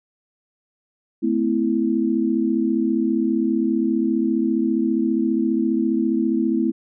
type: chord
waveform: sine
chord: A minor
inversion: none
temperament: equal with one note detuned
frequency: 220 / 254.9 / 329.6 Hz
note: A3 / C4 / E4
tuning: 0 / -45 / 0 cents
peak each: -22 / -22 / -21 dBFS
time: 1.22-6.72 s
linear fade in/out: 20 ms
effects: none